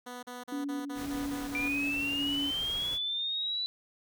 10% pulse tone bursts, 246.9 Hz, B3, in tune, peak -32 dBFS, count 8, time 0.06-1.686 s, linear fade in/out 10 ms, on 170 ms, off 38 ms
sine tone with tremolo, 283.3 Hz, C#4, 38 cents sharp, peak -32 dBFS, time 0.52-2.51 s, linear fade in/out 5 ms, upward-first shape square, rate 1.8 Hz, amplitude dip 35%
pink noise, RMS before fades -44 dBFS, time 0.94-2.99 s, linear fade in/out 50 ms
sine linear sweep, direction up, 2349 to 3985 Hz, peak -30 dBFS, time 1.55-3.66 s, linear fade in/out 0 ms
effects none

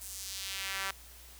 sawtooth tone with high-pass filter sweep, 193.8 Hz, G3, 20 cents flat, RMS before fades -39 dBFS, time 0.01-0.91 s, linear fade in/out 5 ms, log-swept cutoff 9200 to 1300 Hz, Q 1.2, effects added 60 Hz sine -54 dBFS peak until 1.39 s + white hiss -54 dBFS RMS until 1.39 s

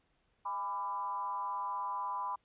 sine tone with frequency modulation, 999 Hz, B5, 20 cents sharp, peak -34 dBFS, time 0.45-2.36 s, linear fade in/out 10 ms, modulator 182 Hz, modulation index 0.76, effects pink hiss -75 dBFS RMS until 2.44 s + resampled to 8000 Hz

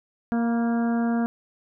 harmonic tone with a mistuned harmonic, 233.1 Hz, A#3, in tune, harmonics 1 / 2 / 3 / 4 / 5 / 6 / 7, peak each -21 / -34 / -32 / -40 / -42 / -39 / -41 dBFS, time 0.32-1.26 s, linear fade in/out 0 ms, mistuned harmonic 4, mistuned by +29 cents, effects none

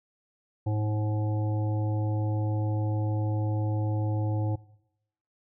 harmonic tone, 106.6 Hz, G#2, 46 cents sharp, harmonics 1 / 3 / 5 / 7 / 8, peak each -25 / -35 / -39 / -42 / -43 dBFS, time 0.66-4.56 s, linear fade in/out 10 ms, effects noise-tail reverb RT60 0.8 s tail -20 dB re dry

